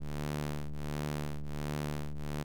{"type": "ring-modulated tone", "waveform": "sawtooth", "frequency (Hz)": 74, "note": "D2", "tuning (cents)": 14, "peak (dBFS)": -27, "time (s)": [0, 2.44], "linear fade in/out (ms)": 20, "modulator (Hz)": 74.7, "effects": []}